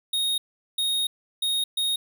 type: tone bursts at uneven times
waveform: square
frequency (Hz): 3729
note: A#7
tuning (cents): 0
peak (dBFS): -23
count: 4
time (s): 0.13-0.38 / 0.78-1.07 / 1.42-1.64 / 1.77-1.96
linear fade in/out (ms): 5
effects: none